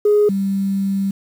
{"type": "tone pair in turn", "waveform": "sine", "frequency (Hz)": [416.4, 195.83], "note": ["G#4", "G3"], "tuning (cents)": [5, -1], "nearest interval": "octave + minor second", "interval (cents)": 1306, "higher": "first", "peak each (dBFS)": [-9, -16], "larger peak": "first", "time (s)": [[0.05, 0.29], [0.29, 1.11]], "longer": "second", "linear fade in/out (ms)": 5, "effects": ["tanh soft clip ceiling -7 dBFS", "7-bit"]}